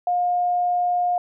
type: tone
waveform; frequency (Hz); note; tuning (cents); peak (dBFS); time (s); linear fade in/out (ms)
sine; 712; F5; +33; -18; 0.07-1.18; 2
effects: none